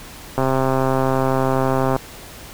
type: click train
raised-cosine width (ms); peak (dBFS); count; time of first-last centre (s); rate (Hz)
1; -5; 210; 0.38-1.963; 132
effects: pink hiss -38 dBFS RMS until 2.53 s